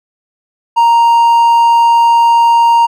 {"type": "tone", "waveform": "triangle", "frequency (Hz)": 932.3, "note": "A#5", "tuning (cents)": 0, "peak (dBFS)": -3, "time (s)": [0.76, 2.87], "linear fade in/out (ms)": 20, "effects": []}